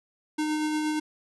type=tone with tremolo; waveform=square; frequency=306.2 Hz; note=D#4; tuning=28 cents flat; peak=-25 dBFS; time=0.38-1 s; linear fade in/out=10 ms; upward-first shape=sine; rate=8.5 Hz; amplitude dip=25%; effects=resampled to 24000 Hz